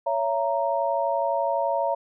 sine chord, A# diminished, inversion first, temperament just, 559.4 / 671.3 / 932.3 Hz, C#5 / E5 / A#5, +16 / +31 / 0 cents, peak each -26 dBFS, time 0.06-1.95 s, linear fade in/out 10 ms, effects none

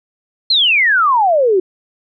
sine exponential sweep, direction down, 4281 to 356.2 Hz, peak -9 dBFS, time 0.5-1.6 s, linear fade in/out 5 ms, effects none

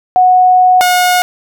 sine / sawtooth tone pair in turn, 735 / 722.8 Hz, F#5 / F#5, -12 / -41 cents, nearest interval unison, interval 29 cents, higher first, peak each -4 dBFS, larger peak neither, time 0.16-0.81 / 0.81-1.22 s, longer first, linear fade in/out 0 ms, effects none

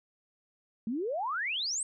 sine exponential sweep, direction up, 209.4 to 8710 Hz, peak -30 dBFS, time 0.87-1.83 s, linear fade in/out 2 ms, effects none

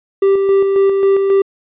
triangle tone with tremolo, 392 Hz, G4, in tune, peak -6 dBFS, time 0.22-1.42 s, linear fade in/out 5 ms, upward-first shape square, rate 3.7 Hz, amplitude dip 35%, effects resampled to 8000 Hz

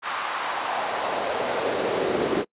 brown noise with high-pass filter sweep, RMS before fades -26 dBFS, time 0.02-2.45 s, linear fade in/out 50 ms, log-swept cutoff 1200 to 340 Hz, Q 2, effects noise-tail reverb RT60 0.1 s tail -25 dB re dry + resampled to 8000 Hz

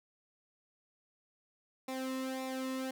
sawtooth tone with flanger, 261.6 Hz, C4, in tune, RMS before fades -38 dBFS, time 1.88-2.91 s, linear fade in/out 5 ms, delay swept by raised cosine 0.64 to 1.34 ms, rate 1.8 Hz, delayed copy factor -0.75, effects none

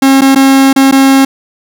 45% pulse tone with dropouts, 270 Hz, C#4, 45 cents flat, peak -3 dBFS, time 0.02-1.25 s, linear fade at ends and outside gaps 5 ms, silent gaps 0.21-0.217 / 0.349-0.358 / 0.73-0.761 / 0.913-0.923 s, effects none

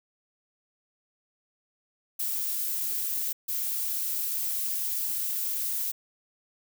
violet noise bursts at uneven times, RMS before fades -30 dBFS, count 2, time 2.19-3.33 / 3.48-5.92 s, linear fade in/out 10 ms, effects none

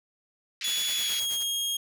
white band-pass noise, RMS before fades -36 dBFS, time 0.61-1.2 s, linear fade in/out 2 ms, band 1800 to 5100 Hz, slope 24 dB/octave
sawtooth tone with pitch glide, 3395 to 3257 Hz, G#7 to G#7, +37 to -34 cents, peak -24 dBFS, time 0.64-1.77 s, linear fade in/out 5 ms, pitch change -71 cents, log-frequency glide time 0.95-1.33 s
white noise with tremolo, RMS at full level -38 dBFS, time 0.66-1.44 s, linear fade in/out 20 ms, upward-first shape sine, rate 9.3 Hz, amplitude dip 85%
effects none

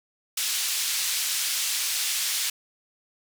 pink band-pass noise, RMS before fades -27 dBFS, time 0.37-2.5 s, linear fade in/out 5 ms, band 3300 to 13000 Hz, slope 12 dB/octave, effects none

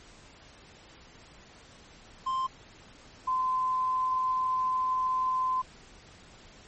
triangle / sine tone pair in turn, 1046.5 / 1028.5 Hz, C6 / C6, 0 / -30 cents, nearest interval unison, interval 30 cents, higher first, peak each -25 dBFS, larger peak neither, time 2.26-2.47 / 3.27-5.62 s, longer second, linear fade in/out 10 ms, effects pink hiss -53 dBFS RMS until 6.67 s + MP3 32 kbps

